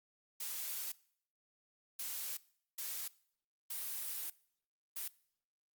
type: noise bursts at uneven times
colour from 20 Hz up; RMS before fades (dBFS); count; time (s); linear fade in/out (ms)
blue; -41; 5; 0.4-0.92 / 1.99-2.37 / 2.78-3.08 / 3.7-4.3 / 4.96-5.08; 5
effects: noise-tail reverb RT60 0.6 s tail -21 dB re dry + Opus 48 kbps